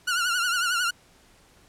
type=tone with vibrato; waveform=sawtooth; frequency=1424 Hz; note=F6; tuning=33 cents sharp; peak=-19 dBFS; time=0.07-0.91 s; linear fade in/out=10 ms; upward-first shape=triangle; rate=11 Hz; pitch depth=96 cents each way; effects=pink hiss -57 dBFS RMS until 1.68 s + low-pass 11000 Hz 12 dB/octave